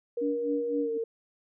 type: tone with pitch glide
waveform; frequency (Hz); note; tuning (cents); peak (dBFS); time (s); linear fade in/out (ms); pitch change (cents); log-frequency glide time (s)
sine; 474.1 to 455.8; A#4 to A#4; +29 to -39; -28; 0.17-1.04; 5; -68; 0.8-0.91
type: tone with tremolo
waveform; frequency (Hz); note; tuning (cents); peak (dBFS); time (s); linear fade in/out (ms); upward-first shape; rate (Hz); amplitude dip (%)
sine; 288.5; D4; -31; -27; 0.21-0.98; 10; sine; 3.9; 90
effects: none